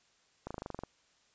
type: slowing click train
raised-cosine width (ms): 1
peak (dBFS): -25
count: 10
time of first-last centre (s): 0.47-0.836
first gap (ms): 36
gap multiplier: 1.03
effects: white hiss -69 dBFS RMS until 1.34 s + resampled to 16000 Hz